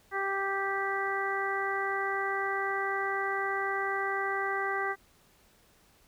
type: harmonic tone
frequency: 392 Hz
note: G4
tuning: in tune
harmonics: 1 / 2 / 3 / 4 / 5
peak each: -35 / -35 / -35 / -35 / -35 dBFS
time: 0.11-4.96 s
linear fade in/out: 50 ms
effects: pink hiss -63 dBFS RMS until 6.07 s